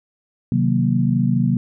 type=chord; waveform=sine; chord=C half-diminished seventh; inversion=none; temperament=equal with one note detuned; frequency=130.81 / 155.56 / 185 / 233.9 Hz; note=C3 / Eb3 / Gb3 / Bb3; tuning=0 / 0 / 0 / +6 cents; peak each=-19 / -24 / -20 / -20 dBFS; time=0.52-1.57 s; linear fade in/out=2 ms; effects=none